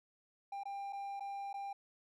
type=tone with dropouts; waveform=triangle; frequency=796 Hz; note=G5; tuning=26 cents sharp; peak=-38 dBFS; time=0.52-1.73 s; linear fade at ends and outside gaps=5 ms; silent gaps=0.635-0.654 / 0.926-0.93 / 1.197-1.205 / 1.53-1.54 s; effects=none